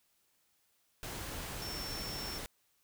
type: tone in noise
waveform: sine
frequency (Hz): 5420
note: E8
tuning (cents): +47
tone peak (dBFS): -42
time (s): 1.62-2.38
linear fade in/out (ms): 0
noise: pink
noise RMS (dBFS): -42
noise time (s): 1.03-2.46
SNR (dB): -3
effects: white hiss -74 dBFS RMS until 2.83 s